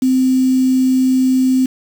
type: tone with quantisation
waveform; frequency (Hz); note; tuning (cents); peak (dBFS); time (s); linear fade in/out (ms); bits
sine; 259.1; C4; -17; -10; 0.02-1.66; 5; 5
effects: none